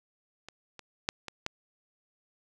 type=clicks; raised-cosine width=0.2 ms; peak=-26 / -27 / -10 / -21 / -14 dBFS; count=5; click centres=0.486 / 0.793 / 1.089 / 1.283 / 1.464 s; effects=none